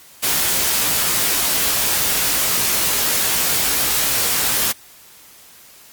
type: noise with comb filter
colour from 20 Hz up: white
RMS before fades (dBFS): -18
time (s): 0.22-4.73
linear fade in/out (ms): 20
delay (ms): 17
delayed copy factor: +0.55
effects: white hiss -45 dBFS RMS until 5.92 s + Opus 48 kbps